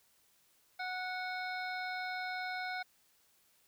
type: harmonic tone with a mistuned harmonic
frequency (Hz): 737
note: F#5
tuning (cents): -7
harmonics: 1 / 2 / 3 / 5 / 6 / 7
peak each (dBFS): -40 / -41 / -43 / -52 / -50 / -55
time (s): 0.79-2.83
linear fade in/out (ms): 10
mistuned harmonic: 6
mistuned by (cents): -100
effects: white hiss -70 dBFS RMS until 3.67 s